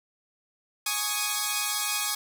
5% pulse chord, Ab suspended fourth, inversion none, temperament equal with one note detuned, 830.6 / 1112.6 / 1244.5 Hz, Ab5 / Db6 / Eb6, 0 / +6 / 0 cents, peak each -19 dBFS, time 0.86-2.15 s, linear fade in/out 5 ms, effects none

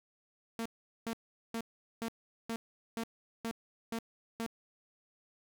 sawtooth tone bursts, 228.2 Hz, A#3, 37 cents flat, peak -31 dBFS, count 9, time 0.59-4.464 s, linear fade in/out 0 ms, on 66 ms, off 410 ms, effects none

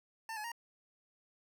25% pulse tone with pitch steps, 896 / 849 / 935 Hz, A5 / G#5 / A#5, +31 / +38 / +5 cents, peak -36 dBFS, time 0.29-0.518 s, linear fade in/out 2 ms, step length 76 ms, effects none

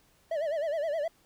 triangle tone with vibrato, 617 Hz, D#5, 15 cents flat, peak -26 dBFS, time 0.31-1.08 s, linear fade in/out 5 ms, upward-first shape sine, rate 9.6 Hz, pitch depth 140 cents each way, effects pink hiss -65 dBFS RMS until 1.25 s

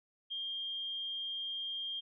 sine tone with amplitude modulation, 3210 Hz, G7, 40 cents sharp, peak -35 dBFS, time 0.3-2.01 s, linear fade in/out 20 ms, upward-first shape sine, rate 189 Hz, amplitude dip 30%, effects none

